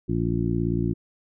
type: harmonic tone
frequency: 57.7 Hz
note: A#1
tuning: 17 cents flat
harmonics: 1 / 2 / 3 / 4 / 5 / 6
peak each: -31 / -27 / -27 / -33 / -29 / -29 dBFS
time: 0.08-0.94 s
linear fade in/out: 20 ms
effects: none